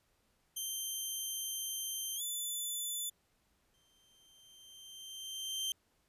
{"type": "tone with pitch glide", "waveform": "5% pulse", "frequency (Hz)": [3136, 3500], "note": ["G7", "A7"], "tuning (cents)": [0, -10], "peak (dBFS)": -29, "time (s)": [0.56, 3.1], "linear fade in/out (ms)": 10, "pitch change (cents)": 190, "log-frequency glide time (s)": [2.16, 2.22]}
{"type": "tone with exponential growth", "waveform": "sawtooth", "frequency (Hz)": 3136, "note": "G7", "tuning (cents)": 0, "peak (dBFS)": -30, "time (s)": [3.74, 5.72], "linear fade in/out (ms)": 1, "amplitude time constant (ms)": 430}
{"effects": ["pink hiss -75 dBFS RMS until 6.08 s", "resampled to 32000 Hz"]}